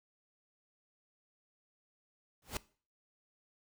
pink noise with exponential growth, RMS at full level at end -34 dBFS, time 2.42-2.57 s, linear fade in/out 2 ms, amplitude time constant 31 ms, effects noise-tail reverb RT60 0.4 s tail -20 dB re dry

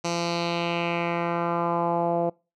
10% pulse tone with low-pass filter sweep, 170.8 Hz, F3, 38 cents flat, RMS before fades -26 dBFS, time 0.04-2.3 s, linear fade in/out 10 ms, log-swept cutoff 6100 to 610 Hz, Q 2.4, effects noise-tail reverb RT60 0.3 s tail -25 dB re dry

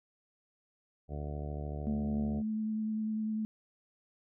harmonic tone, 73.42 Hz, D2, in tune, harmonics 1 / 2 / 3 / 4 / 5 / 6 / 7 / 8 / 9 / 10, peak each -38 / -41 / -48 / -50 / -50 / -49 / -55 / -50 / -51 / -52 dBFS, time 1.08-2.43 s, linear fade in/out 50 ms
sine tone with vibrato, 217.1 Hz, A3, 23 cents flat, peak -31 dBFS, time 1.87-3.45 s, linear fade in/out 0 ms, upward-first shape triangle, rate 10 Hz, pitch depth 17 cents each way
effects none

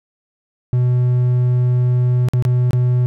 triangle tone with dropouts, 124.2 Hz, B2, 10 cents sharp, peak -10 dBFS, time 0.73-3.06 s, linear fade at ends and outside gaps 0 ms, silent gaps 2.286-2.335 / 2.424-2.451 / 2.708-2.732 s, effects none

